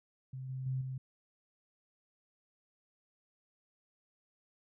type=tone with level steps; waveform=sine; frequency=130.81 Hz; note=C3; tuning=in tune; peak=-40 / -37 / -32 / -37 dBFS; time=0.33-0.98 s; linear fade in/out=5 ms; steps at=0.49 / 0.66 / 0.81 s; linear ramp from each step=5 ms; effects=none